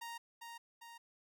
sawtooth tone with echo, 932 Hz, A#5, 1 cent flat, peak -40 dBFS, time 0.01-0.18 s, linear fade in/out 10 ms, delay 400 ms, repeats 2, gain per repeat -4 dB, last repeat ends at 0.98 s, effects none

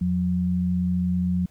sine tone pair together, 84.6 / 179.72 Hz, E2 / F3, +45 / +50 cents, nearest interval octave + minor second, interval 1305 cents, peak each -28 / -21 dBFS, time 0.01-1.46 s, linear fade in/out 5 ms, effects pink hiss -61 dBFS RMS until 1.5 s

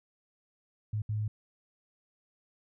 sine tone bursts at uneven times, 106.7 Hz, G#2, 47 cents sharp, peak -29 dBFS, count 2, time 0.93-1.02 / 1.09-1.28 s, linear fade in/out 5 ms, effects none

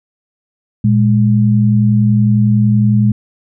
sine tone pair together, 116.54 / 207.4 Hz, A#2 / G#3, 0 / -2 cents, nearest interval minor seventh, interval 998 cents, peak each -10 / -11 dBFS, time 0.84-3.12 s, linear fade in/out 5 ms, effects none

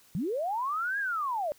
sine linear two-way sweep, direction up then down, 143.3 to 1676 to 563 Hz, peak -28 dBFS, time 0.15-1.52 s, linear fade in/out 0 ms, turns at 0.99 s, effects white hiss -60 dBFS RMS until 1.58 s

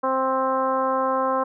sine tone with frequency modulation, 789 Hz, G5, 11 cents sharp, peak -19 dBFS, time 0.03-1.44 s, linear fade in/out 10 ms, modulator 263 Hz, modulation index 1.8, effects none

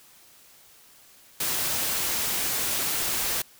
white noise, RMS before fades -27 dBFS, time 1.4-3.42 s, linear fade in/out 5 ms, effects white hiss -54 dBFS RMS until 3.59 s

